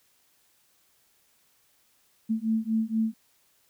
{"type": "beating tone pair", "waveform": "sine", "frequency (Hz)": [220, 224.2], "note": ["A3", "A3"], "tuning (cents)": [0, 33], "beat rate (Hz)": 4.2, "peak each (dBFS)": -27, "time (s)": [2.29, 3.14], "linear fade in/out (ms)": 20, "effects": ["white hiss -66 dBFS RMS until 3.69 s"]}